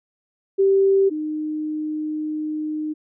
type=tone pair in turn; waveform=sine; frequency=389.9 / 306.9 Hz; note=G4 / D#4; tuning=-9 / -24 cents; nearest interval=major third; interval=415 cents; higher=first; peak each=-13 / -23 dBFS; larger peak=first; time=0.58-1.1 / 1.1-2.94 s; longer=second; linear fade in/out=20 ms; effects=none